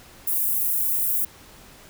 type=high-pass noise; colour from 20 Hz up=white; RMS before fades=-23 dBFS; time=0.27-1.25 s; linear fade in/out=5 ms; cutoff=11000 Hz; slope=24 dB/octave; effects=pink hiss -48 dBFS RMS until 1.89 s